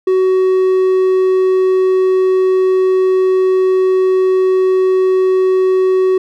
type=tone; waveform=triangle; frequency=374.5 Hz; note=F#4; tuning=21 cents sharp; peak=-7 dBFS; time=0.07-6.18 s; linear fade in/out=5 ms; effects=none